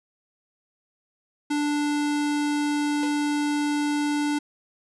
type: tone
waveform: square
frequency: 293.7 Hz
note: D4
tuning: in tune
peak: -23 dBFS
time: 1.5-4.39 s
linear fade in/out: 10 ms
type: tone with exponential decay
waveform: sawtooth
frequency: 495.7 Hz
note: B4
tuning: 6 cents sharp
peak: -29 dBFS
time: 3.03-3.2 s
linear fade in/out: 0 ms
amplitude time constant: 35 ms
effects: resampled to 24000 Hz